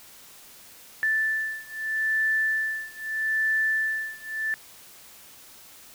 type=beating tone pair; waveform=sine; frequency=1760 / 1760.79 Hz; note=A6 / A6; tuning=0 / +1 cents; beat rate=0.79 Hz; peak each=-26 / -27 dBFS; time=1.03-4.54 s; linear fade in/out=0 ms; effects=white hiss -49 dBFS RMS until 5.94 s